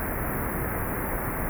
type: band-stop noise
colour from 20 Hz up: pink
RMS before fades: -29 dBFS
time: 0-1.49 s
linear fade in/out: 0 ms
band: 2100 to 11000 Hz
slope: 48 dB/octave
effects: none